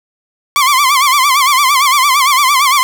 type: tone with vibrato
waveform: sawtooth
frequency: 1097 Hz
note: C#6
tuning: 18 cents flat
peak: -4 dBFS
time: 0.56-2.83 s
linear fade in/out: 0 ms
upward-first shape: sine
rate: 8.8 Hz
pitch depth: 130 cents each way
effects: none